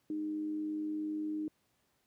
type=tone with amplitude modulation; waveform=sine; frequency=308.2 Hz; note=D#4; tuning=16 cents flat; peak=-32 dBFS; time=0.1-1.48 s; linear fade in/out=2 ms; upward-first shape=sine; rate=97.3 Hz; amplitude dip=35%; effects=pink hiss -75 dBFS RMS until 2.06 s + high-pass 80 Hz 12 dB/octave